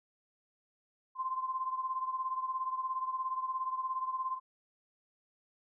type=beating tone pair; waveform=sine; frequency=1038 / 1055 Hz; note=C6 / C6; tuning=-14 / +14 cents; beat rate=17 Hz; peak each=-34 / -39 dBFS; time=1.15-4.4 s; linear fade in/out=50 ms; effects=none